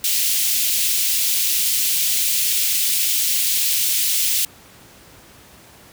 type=high-pass noise; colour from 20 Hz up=white; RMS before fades=-19 dBFS; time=0.04-4.45 s; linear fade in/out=2 ms; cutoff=2500 Hz; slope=24 dB/octave; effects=pink hiss -46 dBFS RMS until 5.92 s + high-pass 60 Hz 12 dB/octave

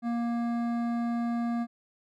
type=tone with hard clipping; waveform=sine; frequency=235.4 Hz; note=A#3; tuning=17 cents sharp; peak=-29 dBFS; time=0.02-1.67 s; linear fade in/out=50 ms; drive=12 dB; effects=none

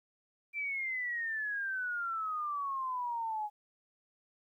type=exponential sweep; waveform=sine; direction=down; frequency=2360 to 829 Hz; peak=-33 dBFS; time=0.53-3.5 s; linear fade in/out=50 ms; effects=12-bit

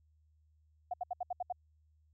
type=tone bursts; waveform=sine; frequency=720 Hz; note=F#5; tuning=47 cents flat; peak=-33 dBFS; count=7; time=0.91-1.525 s; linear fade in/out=5 ms; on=27 ms; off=71 ms; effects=added 77 Hz sine -66 dBFS peak until 2.13 s

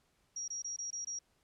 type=tone bursts; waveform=sine; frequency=5680 Hz; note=F8; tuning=28 cents sharp; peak=-37 dBFS; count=6; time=0.36-1.19 s; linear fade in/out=5 ms; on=120 ms; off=22 ms; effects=pink hiss -74 dBFS RMS until 1.43 s + low-pass 11000 Hz 12 dB/octave

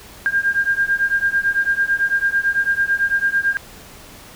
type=beating tone pair; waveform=sine; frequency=1600 / 1609 Hz; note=G6 / G6; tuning=+35 / +45 cents; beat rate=9 Hz; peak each=-19 / -18 dBFS; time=0.26-3.57 s; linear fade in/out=0 ms; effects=pink hiss -41 dBFS RMS until 4.35 s

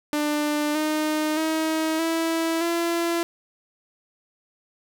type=tone with pitch steps; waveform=sawtooth; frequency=297.6 / 307.4 / 317.5 / 327.9 / 338.7 Hz; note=D4 / D#4 / D#4 / E4 / E4; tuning=+23 / -21 / +35 / -9 / +47 cents; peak=-18 dBFS; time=0.13-3.23 s; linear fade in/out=0 ms; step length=620 ms; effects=none

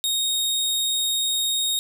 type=tone; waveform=sawtooth; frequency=3729 Hz; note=A#7; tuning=in tune; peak=-18 dBFS; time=0.04-1.79 s; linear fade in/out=0 ms; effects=none

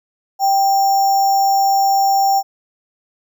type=tone with sample-and-hold; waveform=sine; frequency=784 Hz; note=G5; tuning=in tune; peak=-11 dBFS; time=0.39-2.43 s; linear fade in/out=50 ms; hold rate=6300 Hz; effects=none

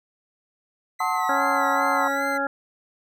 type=tone with vibrato; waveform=40% pulse; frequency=2005 Hz; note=B6; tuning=26 cents sharp; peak=-32 dBFS; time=0.99-2.38 s; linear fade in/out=10 ms; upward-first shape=sine; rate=2.5 Hz; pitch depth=58 cents each way
type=chord; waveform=sine; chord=F# diminished seventh; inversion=none; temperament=just; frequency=740 / 888 / 1065.6 / 1278.7 Hz; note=F#5 / A5 / C6 / Eb6; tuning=0 / +16 / +31 / +47 cents; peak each=-27 dBFS; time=1-2.08 s; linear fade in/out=5 ms
type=harmonic tone; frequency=277.2 Hz; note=C#4; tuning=in tune; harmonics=1 / 2 / 3 / 5 / 6; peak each=-31 / -28 / -29 / -26 / -31 dBFS; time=1.29-2.47 s; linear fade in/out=2 ms
effects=none

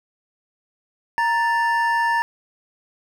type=tone pair together; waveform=triangle; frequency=932.3 / 1762.4 Hz; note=A#5 / A6; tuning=0 / +2 cents; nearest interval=major seventh; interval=1102 cents; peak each=-17 / -20 dBFS; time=1.18-2.22 s; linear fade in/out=0 ms; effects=none

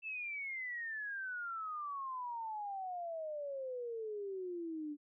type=exponential sweep; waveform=sine; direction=down; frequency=2664 to 289.3 Hz; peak=-39 dBFS; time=0.02-4.97 s; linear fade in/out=50 ms; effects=none

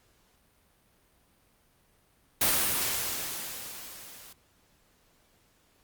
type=noise with level ramp; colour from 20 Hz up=white; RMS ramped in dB=-23 to -50 dBFS; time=2.41-4.33 s; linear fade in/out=5 ms; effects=pink hiss -66 dBFS RMS until 5.83 s + Opus 48 kbps

